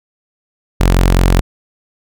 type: tone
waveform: sawtooth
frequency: 44.74 Hz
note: F1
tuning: 43 cents sharp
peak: -4 dBFS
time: 0.8-1.41 s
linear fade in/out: 10 ms
effects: none